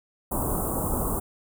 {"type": "band-stop noise", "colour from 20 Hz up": "pink", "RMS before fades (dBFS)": -27, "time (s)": [0.31, 1.2], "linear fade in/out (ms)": 10, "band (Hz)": [1200, 8400], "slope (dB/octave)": 48, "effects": []}